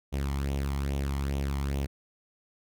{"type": "tone with flanger", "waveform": "sawtooth", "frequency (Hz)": 69.3, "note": "C#2", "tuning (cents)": 0, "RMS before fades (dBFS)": -30, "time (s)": [0.12, 1.87], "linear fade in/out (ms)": 20, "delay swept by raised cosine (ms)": [0.31, 0.97], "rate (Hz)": 2.4, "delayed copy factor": 0.6, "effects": []}